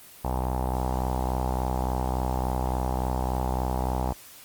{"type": "tone with low-pass filter", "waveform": "sawtooth", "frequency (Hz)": 63.5, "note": "B1", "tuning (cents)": 49, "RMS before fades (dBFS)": -27, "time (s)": [0.24, 4.13], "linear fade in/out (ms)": 10, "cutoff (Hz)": 850, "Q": 5.2, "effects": ["white hiss -48 dBFS RMS until 4.44 s", "Opus 24 kbps"]}